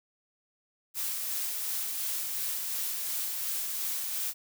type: noise with tremolo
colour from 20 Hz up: blue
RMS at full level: -32 dBFS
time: 0.94-4.34 s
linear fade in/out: 50 ms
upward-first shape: sine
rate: 2.8 Hz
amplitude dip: 25%
effects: none